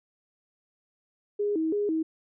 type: tone with vibrato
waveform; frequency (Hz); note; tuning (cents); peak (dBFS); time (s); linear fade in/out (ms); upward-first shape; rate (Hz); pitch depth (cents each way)
sine; 362.9; F#4; -34; -24; 1.39-2.03; 10; square; 3; 220
effects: none